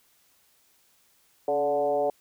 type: tone with frequency modulation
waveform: sine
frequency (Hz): 580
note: D5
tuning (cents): -22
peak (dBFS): -22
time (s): 1.48-2.1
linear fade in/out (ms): 2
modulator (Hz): 149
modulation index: 1.2
effects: white hiss -64 dBFS RMS until 2.2 s